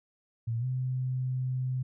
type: tone with pitch glide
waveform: sine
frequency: 115.2 to 128.56 Hz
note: A#2 to C3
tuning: -20 to -30 cents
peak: -28 dBFS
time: 0.47-1.83 s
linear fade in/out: 10 ms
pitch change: +190 cents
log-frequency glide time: 0.59-0.65 s
effects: none

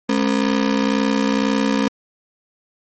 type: ring-modulated tone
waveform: 35% pulse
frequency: 241.8 Hz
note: B3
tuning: 36 cents flat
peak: -11 dBFS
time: 0.09-1.88 s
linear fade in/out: 2 ms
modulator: 31 Hz
effects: low-pass 7000 Hz 12 dB/octave + MP3 32 kbps

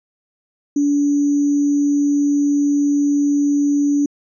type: tone with sample-and-hold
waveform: sine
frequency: 287.7 Hz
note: D4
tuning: 36 cents flat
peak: -13 dBFS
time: 0.76-4.06 s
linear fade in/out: 5 ms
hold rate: 6300 Hz
effects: resampled to 24000 Hz

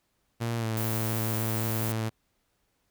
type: tone with pitch glide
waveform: sawtooth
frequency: 116.54 to 111.34 Hz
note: A#2 to A2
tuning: 0 to +21 cents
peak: -24 dBFS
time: 0.4-2.1 s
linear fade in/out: 20 ms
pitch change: -79 cents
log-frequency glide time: 0.58-0.66 s
type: noise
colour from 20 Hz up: violet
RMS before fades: -35 dBFS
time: 0.77-1.92 s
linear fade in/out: 2 ms
effects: pink hiss -74 dBFS RMS until 2.9 s

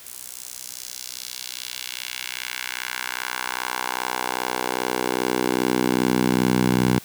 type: tone with high-pass filter sweep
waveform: 10% pulse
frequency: 62.5 Hz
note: B1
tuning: 21 cents sharp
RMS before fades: -25 dBFS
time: 0.05-6.99 s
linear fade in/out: 10 ms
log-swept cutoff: 9300 to 140 Hz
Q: 1.3
effects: white hiss -44 dBFS RMS until 7.04 s

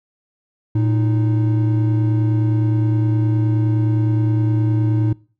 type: tone pair together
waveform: triangle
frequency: 113.35 / 310.4 Hz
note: A#2 / D#4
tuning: -48 / -4 cents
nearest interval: octave + perfect fourth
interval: 1744 cents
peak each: -13 / -21 dBFS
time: 0.75-5.13 s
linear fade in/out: 5 ms
effects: noise-tail reverb RT60 0.4 s tail -23 dB re dry

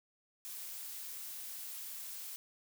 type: noise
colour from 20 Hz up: blue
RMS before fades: -45 dBFS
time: 0.45-2.36 s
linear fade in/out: 0 ms
effects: none

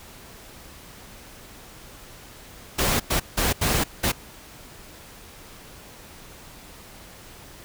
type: noise bursts at uneven times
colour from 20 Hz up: pink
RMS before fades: -22 dBFS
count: 5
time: 2.78-3 / 3.1-3.2 / 3.37-3.53 / 3.61-3.84 / 4.03-4.12 s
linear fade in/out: 10 ms
effects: pink hiss -45 dBFS RMS until 7.64 s

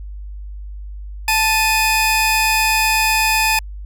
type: tone pair together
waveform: sawtooth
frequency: 880 / 2492 Hz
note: A5 / D#7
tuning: 0 / +2 cents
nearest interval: octave + tritone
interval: 1802 cents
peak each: -13 dBFS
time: 1.28-3.59 s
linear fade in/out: 2 ms
effects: added 50 Hz sine -28 dBFS peak until 3.85 s

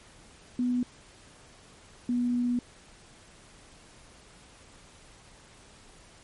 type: tone pair in turn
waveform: sine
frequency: 246.9 / 243.6 Hz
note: B3 / B3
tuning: 0 / -24 cents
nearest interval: unison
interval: 24 cents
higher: first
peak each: -24 dBFS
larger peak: neither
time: 0.59-0.83 / 2.09-2.59 s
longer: second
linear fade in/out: 2 ms
effects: pink hiss -54 dBFS RMS until 6.23 s + MP3 48 kbps

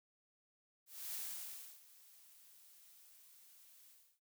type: noise with ADSR envelope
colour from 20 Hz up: blue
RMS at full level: -43 dBFS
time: 0.86-4.2 s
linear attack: 280 ms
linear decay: 650 ms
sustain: -20 dB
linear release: 310 ms
effects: none

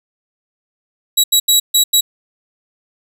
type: tone bursts at uneven times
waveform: 20% pulse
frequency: 3881 Hz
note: B7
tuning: 31 cents flat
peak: -3 dBFS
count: 5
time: 1.17-1.24 / 1.32-1.4 / 1.48-1.6 / 1.74-1.84 / 1.93-2.01 s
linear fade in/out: 10 ms
effects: none

